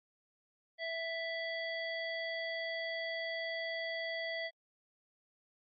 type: harmonic tone with a mistuned harmonic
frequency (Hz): 659.3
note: E5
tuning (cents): 0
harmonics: 1 / 3 / 5 / 7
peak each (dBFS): -40 / -39 / -46 / -49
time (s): 0.78-4.51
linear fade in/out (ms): 50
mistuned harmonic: 5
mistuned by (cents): +22
effects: AAC 48 kbps